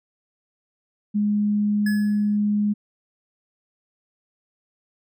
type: tone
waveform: sine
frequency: 207.7 Hz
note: G#3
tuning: in tune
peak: -18 dBFS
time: 1.14-2.74 s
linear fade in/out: 20 ms
type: tone with exponential decay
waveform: square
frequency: 1700 Hz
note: G#6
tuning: 40 cents sharp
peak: -27 dBFS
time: 1.86-2.37 s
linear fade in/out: 5 ms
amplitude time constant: 110 ms
effects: none